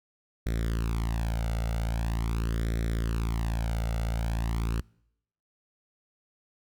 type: tone with flanger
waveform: sawtooth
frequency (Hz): 56.4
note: A1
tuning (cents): +44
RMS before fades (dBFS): -29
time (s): 0.46-4.81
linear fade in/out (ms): 5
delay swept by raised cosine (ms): 0.52 to 1.44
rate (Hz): 0.43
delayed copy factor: +0.8
effects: noise-tail reverb RT60 0.8 s tail -26 dB re dry